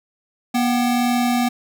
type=tone pair together; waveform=square; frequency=241.1 / 765 Hz; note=B3 / G5; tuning=-41 / -42 cents; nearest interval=octave + minor sixth; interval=1999 cents; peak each=-18 / -24 dBFS; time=0.54-1.49 s; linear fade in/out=10 ms; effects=none